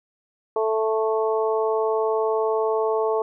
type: harmonic tone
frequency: 220 Hz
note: A3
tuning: in tune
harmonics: 2 / 3 / 4 / 5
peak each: -21 / -27 / -28 / -30 dBFS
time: 0.56-3.22 s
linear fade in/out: 2 ms
effects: none